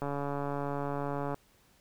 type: click train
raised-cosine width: 1 ms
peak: -21 dBFS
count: 189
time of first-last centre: 0.02-1.344 s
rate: 142 Hz
effects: pink hiss -65 dBFS RMS until 1.8 s

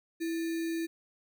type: tone with sample-and-hold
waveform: sine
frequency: 329.6 Hz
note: E4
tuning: in tune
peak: -30 dBFS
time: 0.2-0.87 s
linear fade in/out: 20 ms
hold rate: 2100 Hz
effects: none

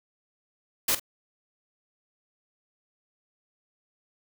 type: noise with echo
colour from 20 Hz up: white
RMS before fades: -24 dBFS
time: 0.88-0.95 s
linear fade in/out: 5 ms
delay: 47 ms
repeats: 1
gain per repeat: -14 dB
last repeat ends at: 0.997 s
effects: none

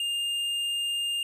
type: tone with hard clipping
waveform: sine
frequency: 2812 Hz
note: F7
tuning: 11 cents sharp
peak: -28 dBFS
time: 0-1.23 s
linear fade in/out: 2 ms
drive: 7 dB
effects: none

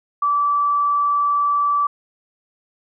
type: tone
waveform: sine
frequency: 1158 Hz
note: D6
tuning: 25 cents flat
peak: -15 dBFS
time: 0.22-1.87 s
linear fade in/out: 5 ms
effects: none

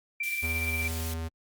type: tone with tremolo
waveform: sine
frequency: 2349 Hz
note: D7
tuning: in tune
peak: -27 dBFS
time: 0.2-0.88 s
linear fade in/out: 5 ms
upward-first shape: sine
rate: 17 Hz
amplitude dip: 45%
type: high-pass noise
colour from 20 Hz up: white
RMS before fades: -39 dBFS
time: 0.23-1.14 s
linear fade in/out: 5 ms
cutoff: 1800 Hz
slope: 48 dB/octave
type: tone with pitch glide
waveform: square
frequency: 82 to 81.48 Hz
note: E2 to E2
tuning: -9 to -20 cents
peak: -32 dBFS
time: 0.42-1.29 s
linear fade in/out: 20 ms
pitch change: -11 cents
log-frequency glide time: 0.52-0.75 s
effects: Opus 32 kbps

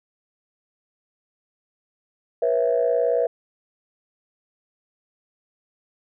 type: tone cluster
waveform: sine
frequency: 483.3 / 542 / 660 Hz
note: B4 / C#5 / E5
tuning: -38 / -39 / +2 cents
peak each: -20 / -24 / -22 dBFS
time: 2.42-3.27 s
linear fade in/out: 5 ms
effects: tanh soft clip ceiling -10 dBFS

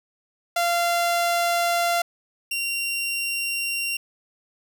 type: tone pair in turn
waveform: sawtooth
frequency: 690 / 2760 Hz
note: F5 / F7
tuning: -21 / -21 cents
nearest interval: 2 octaves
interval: 2400 cents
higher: second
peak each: -16 / -21 dBFS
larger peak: first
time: 0.56-2.02 / 2.51-3.97 s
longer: neither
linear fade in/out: 5 ms
effects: none

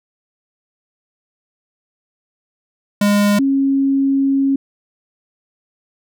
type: tone pair in turn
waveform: square / sine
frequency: 204.7 / 273.2 Hz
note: G#3 / C#4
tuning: -25 / -25 cents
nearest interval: perfect fourth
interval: 500 cents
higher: second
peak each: -12 dBFS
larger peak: neither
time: 3.01-3.39 / 3.39-4.56 s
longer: second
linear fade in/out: 5 ms
effects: none

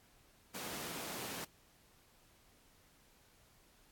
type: high-pass noise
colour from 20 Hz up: pink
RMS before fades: -44 dBFS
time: 0.54-1.45 s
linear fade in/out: 10 ms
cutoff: 180 Hz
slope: 12 dB/octave
effects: pink hiss -67 dBFS RMS until 3.91 s + AAC 64 kbps

